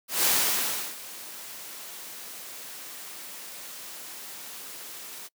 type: noise with ADSR envelope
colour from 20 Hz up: white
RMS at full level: -22 dBFS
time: 0.08-5.29 s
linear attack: 170 ms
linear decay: 700 ms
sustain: -19 dB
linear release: 32 ms
effects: noise-tail reverb RT60 0.1 s tail -25 dB re dry + high-pass 200 Hz 12 dB/octave